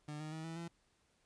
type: tone with pitch steps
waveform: 30% pulse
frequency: 149.8 / 154.28 / 158.89 / 163.64 / 168.53 Hz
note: D3 / D#3 / D#3 / E3 / E3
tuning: +35 / -14 / +37 / -12 / +39 cents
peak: -40 dBFS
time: 0.08-0.68 s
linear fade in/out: 5 ms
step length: 120 ms
effects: pink hiss -75 dBFS RMS until 1.25 s + resampled to 22050 Hz